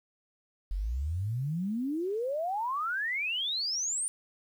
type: exponential sweep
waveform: sine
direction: up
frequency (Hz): 43.09 to 9260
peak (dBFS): -29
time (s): 0.71-4.08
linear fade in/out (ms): 0
effects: 10-bit